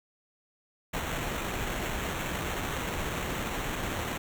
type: noise with sample-and-hold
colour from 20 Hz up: pink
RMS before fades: -33 dBFS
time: 0.93-4.18 s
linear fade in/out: 10 ms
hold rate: 4900 Hz
effects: none